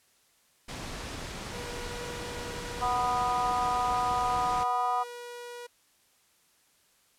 pink low-pass noise, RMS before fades -39 dBFS, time 0.68-4.64 s, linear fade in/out 10 ms, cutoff 7800 Hz, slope 12 dB/octave
sawtooth tone, 482.7 Hz, B4, 40 cents flat, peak -36 dBFS, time 1.53-5.67 s, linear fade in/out 10 ms
harmonic tone, 246.9 Hz, B3, in tune, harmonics 3 / 4 / 5, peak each -29 / -30 / -31 dBFS, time 2.81-5.04 s, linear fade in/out 20 ms
effects white hiss -66 dBFS RMS until 7.18 s + low-pass 12000 Hz 12 dB/octave

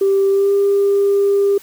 sine tone with pitch glide, 392 to 399.8 Hz, G4 to G4, 0 to +34 cents, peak -10 dBFS, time 0.01-1.58 s, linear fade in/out 5 ms, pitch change +34 cents, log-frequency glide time 0.3-0.52 s, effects tanh soft clip ceiling -7 dBFS + white hiss -43 dBFS RMS until 1.62 s

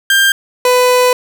30% pulse tone pair in turn, 1590 / 499.1 Hz, G6 / B4, +24 / +18 cents, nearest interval octave + minor sixth, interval 2006 cents, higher first, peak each -5 dBFS, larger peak neither, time 0.1-0.32 / 0.65-1.13 s, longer second, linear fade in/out 2 ms, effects none

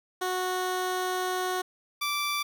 15% pulse tone pair in turn, 367.8 / 1167.7 Hz, F#4 / D6, -10 / -10 cents, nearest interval octave + minor sixth, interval 2000 cents, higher second, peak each -21 dBFS, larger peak neither, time 0.21-1.62 / 2.01-2.43 s, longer first, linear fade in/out 10 ms, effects none

